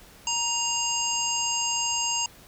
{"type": "harmonic tone with a mistuned harmonic", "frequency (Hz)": 934, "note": "A#5", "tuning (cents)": 3, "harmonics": [1, 3, 5, 7, 8], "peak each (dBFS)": [-31, -29, -33, -30, -31], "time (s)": [0.27, 2.26], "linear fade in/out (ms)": 2, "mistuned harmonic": 5, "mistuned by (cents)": 72, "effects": ["pink hiss -51 dBFS RMS until 2.47 s"]}